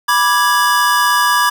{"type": "chord", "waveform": "square", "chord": "G# diminished", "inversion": "first", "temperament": "equal with one note detuned", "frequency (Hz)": [981.5, 1174.7, 1661.2], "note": ["B5", "D6", "G#6"], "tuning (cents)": [-11, 0, 0], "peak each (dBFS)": -16, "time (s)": [0.08, 1.5], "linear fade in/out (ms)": 10, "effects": []}